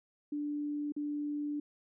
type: tone with dropouts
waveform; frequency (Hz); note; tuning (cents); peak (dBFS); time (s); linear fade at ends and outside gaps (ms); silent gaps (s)
sine; 293.7; D4; 0; -33; 0.32-1.6; 5; 0.922-0.964
effects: none